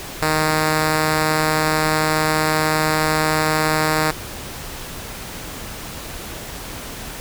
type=tone; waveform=5% pulse; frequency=155.56 Hz; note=D#3; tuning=in tune; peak=-5 dBFS; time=0.22-4.11 s; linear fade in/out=2 ms; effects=pink hiss -32 dBFS RMS until 7.2 s